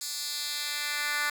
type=tone with high-pass filter sweep; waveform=10% pulse; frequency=293.8 Hz; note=D4; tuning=1 cent sharp; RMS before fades=-32 dBFS; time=0.01-1.3 s; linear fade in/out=5 ms; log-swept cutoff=5700 to 1600 Hz; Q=1.5; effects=8-bit